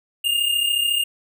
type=tone pair together; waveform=square; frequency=2794 / 2828 Hz; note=F7 / F7; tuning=0 / +21 cents; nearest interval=unison; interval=21 cents; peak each=-25 / -20 dBFS; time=0.24-1.04 s; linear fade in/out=10 ms; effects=none